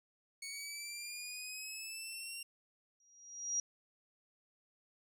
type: linear sweep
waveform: 15% pulse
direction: up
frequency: 2217 to 2771 Hz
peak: -36 dBFS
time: 0.42-2.43 s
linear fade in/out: 5 ms
type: tone with exponential growth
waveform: sine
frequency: 5730 Hz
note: F8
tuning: 44 cents sharp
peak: -30 dBFS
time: 3-3.6 s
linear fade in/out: 2 ms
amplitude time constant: 130 ms
effects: none